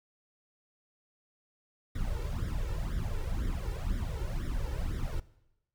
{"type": "noise with flanger", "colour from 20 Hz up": "brown", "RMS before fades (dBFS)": -33, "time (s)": [1.95, 5.2], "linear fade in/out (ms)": 5, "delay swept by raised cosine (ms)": [0.55, 2.25], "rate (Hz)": 2, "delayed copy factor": 1, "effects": ["noise-tail reverb RT60 0.9 s tail -19 dB re dry"]}